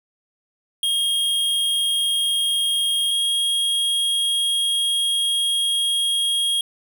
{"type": "tone pair in turn", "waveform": "square", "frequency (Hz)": [3248, 3266], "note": ["G#7", "G#7"], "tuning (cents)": [-39, -30], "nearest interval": "unison", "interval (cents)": 9, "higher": "second", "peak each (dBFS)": -19, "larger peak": "neither", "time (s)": [[0.83, 3.11], [3.11, 6.61]], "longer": "second", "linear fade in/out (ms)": 2, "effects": ["10-bit"]}